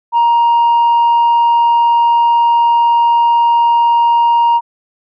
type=tone; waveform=sine; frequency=939 Hz; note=A#5; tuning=12 cents sharp; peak=-5 dBFS; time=0.12-4.61 s; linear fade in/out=50 ms; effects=tanh soft clip ceiling -6 dBFS